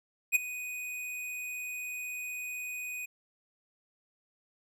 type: tone with ADSR envelope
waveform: square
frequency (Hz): 2489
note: D#7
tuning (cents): 0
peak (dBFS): -20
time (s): 0.32-3.06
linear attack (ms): 35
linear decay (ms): 15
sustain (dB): -17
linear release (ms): 11
effects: none